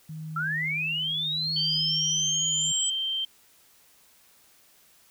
sine tone with tremolo, 157.1 Hz, D#3, 17 cents sharp, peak -33 dBFS, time 0.09-2.72 s, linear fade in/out 5 ms, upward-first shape sine, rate 0.73 Hz, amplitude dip 45%
sine linear sweep, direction up, 1314 to 7902 Hz, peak -26 dBFS, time 0.36-2.9 s, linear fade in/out 5 ms
sine tone, 3136 Hz, G7, in tune, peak -26 dBFS, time 1.56-3.25 s, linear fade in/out 5 ms
effects white hiss -59 dBFS RMS until 5.1 s

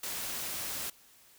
white noise, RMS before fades -37 dBFS, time 0.03-0.9 s, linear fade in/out 5 ms, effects white hiss -60 dBFS RMS until 1.38 s

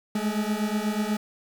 40% pulse beating tone pair, 207.7 / 215.9 Hz, G#3 / A3, 0 / -33 cents, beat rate 8.2 Hz, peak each -27 dBFS, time 0.15-1.17 s, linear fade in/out 5 ms, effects 8-bit

